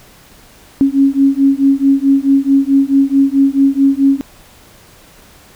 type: beating tone pair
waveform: sine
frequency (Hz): 272.3 / 276.9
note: C#4 / C#4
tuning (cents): -31 / -2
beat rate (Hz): 4.6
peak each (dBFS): -11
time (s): 0.81-4.21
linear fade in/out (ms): 0
effects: pink hiss -43 dBFS RMS until 5.55 s